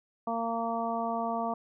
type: harmonic tone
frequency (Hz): 230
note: A#3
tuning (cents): -23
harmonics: 1 / 2 / 3 / 4 / 5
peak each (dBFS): -35 / -39 / -32 / -36 / -37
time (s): 0.27-1.54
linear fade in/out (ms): 5
effects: none